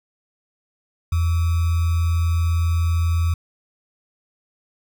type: tone with sample-and-hold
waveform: sine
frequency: 83.8 Hz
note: E2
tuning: 29 cents sharp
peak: -16 dBFS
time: 1.12-3.34 s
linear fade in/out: 5 ms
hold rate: 1225 Hz
effects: none